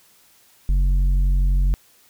triangle tone with tanh clipping, 46.05 Hz, F#1, 7 cents flat, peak -16 dBFS, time 0.69-1.74 s, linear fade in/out 0 ms, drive 11 dB, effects white hiss -55 dBFS RMS until 2.09 s

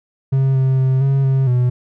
triangle tone with pitch steps, 134.3 / 132.2 / 131.4 / 136.6 / 133.9 / 124 Hz, C3 / C3 / C3 / C#3 / C3 / B2, +46 / +18 / +8 / -25 / +40 / +7 cents, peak -10 dBFS, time 0.32-1.7 s, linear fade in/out 10 ms, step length 230 ms, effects none

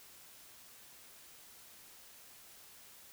silence, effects white hiss -57 dBFS RMS until 3.12 s

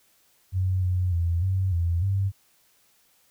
sine tone with pitch steps, 93.2 / 91 / 85.1 / 94.7 / 85.3 / 97.7 Hz, F#2 / F#2 / F2 / F#2 / F2 / G2, +13 / -28 / -44 / +41 / -40 / -5 cents, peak -21 dBFS, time 0.52-2.32 s, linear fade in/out 50 ms, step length 300 ms, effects white hiss -63 dBFS RMS until 3.3 s

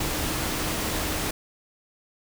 sine tone in noise, 311.1 Hz, D#4, in tune, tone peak -37 dBFS, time 0-1.31 s, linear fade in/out 5 ms, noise pink, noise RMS -28 dBFS, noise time 0-1.31 s, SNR -12 dB, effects none

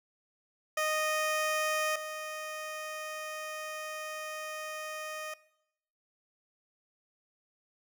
15% pulse tone pair in turn, 619 / 619 Hz, D#5 / D#5, -9 / -9 cents, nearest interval unison, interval 0 cents, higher neither, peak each -22 / -31 dBFS, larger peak first, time 0.77-1.96 / 1.96-5.34 s, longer second, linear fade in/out 5 ms, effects noise-tail reverb RT60 0.8 s tail -20 dB re dry

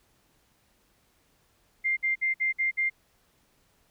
sine tone bursts, 2100 Hz, C7, 6 cents sharp, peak -23 dBFS, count 6, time 1.84-2.9 s, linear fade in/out 20 ms, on 130 ms, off 56 ms, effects pink hiss -67 dBFS RMS until 3.9 s

